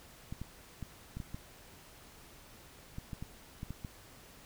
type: clicks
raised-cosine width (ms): 5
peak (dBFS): -28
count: 12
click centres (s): 0.325 / 0.416 / 0.827 / 1.17 / 1.202 / 1.345 / 2.984 / 3.132 / 3.225 / 3.631 / 3.706 / 3.848
effects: pink hiss -56 dBFS RMS until 4.45 s